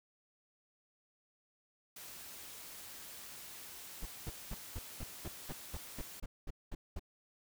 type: noise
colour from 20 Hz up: white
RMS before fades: -50 dBFS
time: 1.96-6.2 s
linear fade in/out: 5 ms
type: noise bursts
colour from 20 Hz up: brown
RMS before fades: -40 dBFS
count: 13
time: 4.02-6.995 s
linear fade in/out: 5 ms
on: 35 ms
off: 210 ms
effects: none